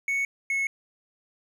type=tone pair in turn; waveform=triangle; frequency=2217 / 2190 Hz; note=C#7 / C#7; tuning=0 / -22 cents; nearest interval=unison; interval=22 cents; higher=first; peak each=-22 dBFS; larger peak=neither; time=0.08-0.25 / 0.5-0.67 s; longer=neither; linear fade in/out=2 ms; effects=none